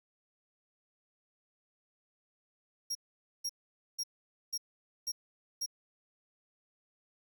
40% pulse tone bursts, 5600 Hz, F8, 4 cents sharp, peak -32 dBFS, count 6, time 2.9-5.662 s, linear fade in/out 10 ms, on 52 ms, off 490 ms, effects none

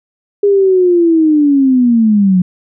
sine linear sweep, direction down, 409.3 to 177.7 Hz, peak -6 dBFS, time 0.43-2.42 s, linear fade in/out 5 ms, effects none

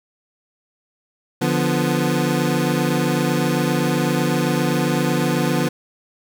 25% pulse chord, B diminished, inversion first, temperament equal, 146.83 / 174.61 / 246.9 Hz, D3 / F3 / B3, 0 / 0 / 0 cents, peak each -18 dBFS, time 1.41-5.69 s, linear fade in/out 10 ms, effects none

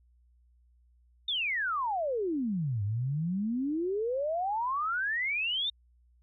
sine exponential two-way sweep, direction down then up, 3692 to 98 to 3692 Hz, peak -28 dBFS, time 1.28-5.7 s, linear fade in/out 5 ms, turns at 2.83 s, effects added 60 Hz sine -61 dBFS peak until 6.22 s

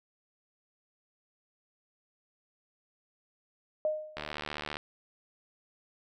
sine tone with exponential decay, 616 Hz, D#5, 17 cents flat, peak -24 dBFS, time 3.85-4.31 s, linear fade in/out 1 ms, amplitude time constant 99 ms
click train, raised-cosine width 0.3 ms, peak -20 dBFS, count 46, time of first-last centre 4.17-4.769 s, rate 75.1 Hz
effects none

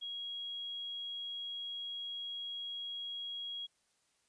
sine tone, 3300 Hz, G#7, 12 cents flat, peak -39 dBFS, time 0.01-3.67 s, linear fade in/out 20 ms, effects white hiss -75 dBFS RMS until 4.28 s + resampled to 22050 Hz

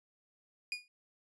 30% pulse tone with exponential decay, 2446 Hz, D#7, 30 cents flat, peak -29 dBFS, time 0.72-0.88 s, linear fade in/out 1 ms, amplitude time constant 33 ms, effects resampled to 22050 Hz

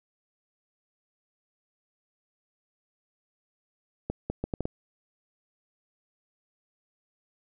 accelerating click train, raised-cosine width 2 ms, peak -16 dBFS, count 6, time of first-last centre 4.1-4.655 s, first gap 200 ms, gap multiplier 0.7, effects none

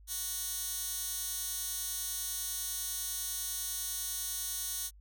15% pulse tone with high-pass filter, 370 Hz, F#4, in tune, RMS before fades -37 dBFS, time 0.07-4.91 s, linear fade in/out 50 ms, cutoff 6900 Hz, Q 0.72, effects added 50 Hz sine -53 dBFS peak until 5 s

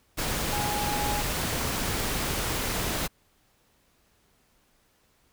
sine tone in noise, 830 Hz, G#5, 1 cent flat, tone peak -30 dBFS, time 0.51-1.22 s, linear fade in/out 20 ms, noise pink, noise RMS -29 dBFS, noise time 0.17-3.08 s, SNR -4 dB, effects pink hiss -66 dBFS RMS until 5.32 s

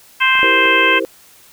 harmonic tone, 523.3 Hz, C5, in tune, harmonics 2 / 3 / 4 / 5 / 6, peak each -17 / -16 / -17 / -15 / -20 dBFS, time 0.2-1 s, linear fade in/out 20 ms
clicks, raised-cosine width 0.5 ms, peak -15 dBFS, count 3, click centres 0.354 / 0.392 / 0.655 s
sine chord, C dominant seventh, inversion first, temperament equal, 329.6 / 392 / 466.2 / 523.3 Hz, E4 / G4 / Bb4 / C5, 0 / 0 / 0 / 0 cents, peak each -23 dBFS, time 0.43-1.05 s, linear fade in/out 0 ms
effects white hiss -46 dBFS RMS until 1.52 s

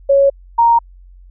sine tone pair in turn, 554.4 / 932.4 Hz, C#5 / A#5, 0 / 0 cents, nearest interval major sixth, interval 900 cents, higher second, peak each -7 dBFS, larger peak neither, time 0.09-0.3 / 0.58-0.79 s, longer neither, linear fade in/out 10 ms, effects added 45 Hz sine -38 dBFS peak until 1.3 s

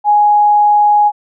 sine tone, 832 Hz, G#5, 3 cents sharp, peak -6 dBFS, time 0.04-1.12 s, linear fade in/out 50 ms, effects none

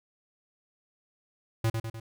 square tone with echo, 112.9 Hz, A2, 45 cents sharp, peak -24 dBFS, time 1.64-1.7 s, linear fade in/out 5 ms, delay 100 ms, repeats 3, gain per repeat -5 dB, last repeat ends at 2 s, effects none

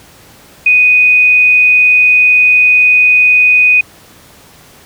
sine tone, 2489 Hz, D#7, in tune, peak -4 dBFS, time 0.66-3.81 s, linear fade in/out 5 ms, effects pink hiss -40 dBFS RMS until 4.85 s + high-pass 60 Hz 12 dB/octave

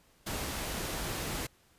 pink noise, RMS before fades -36 dBFS, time 0.26-1.47 s, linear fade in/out 10 ms, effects pink hiss -65 dBFS RMS until 1.78 s + resampled to 32000 Hz

